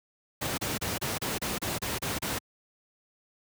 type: noise bursts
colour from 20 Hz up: pink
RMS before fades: -31 dBFS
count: 10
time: 0.41-2.389 s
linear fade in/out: 10 ms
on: 170 ms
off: 31 ms
effects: high-pass 80 Hz 12 dB/octave